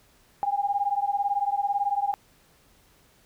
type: beating tone pair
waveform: sine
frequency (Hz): 799 / 817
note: G5 / G#5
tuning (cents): +33 / -29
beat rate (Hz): 18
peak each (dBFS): -26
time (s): 0.43-2.14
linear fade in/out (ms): 0
effects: pink hiss -60 dBFS RMS until 3.25 s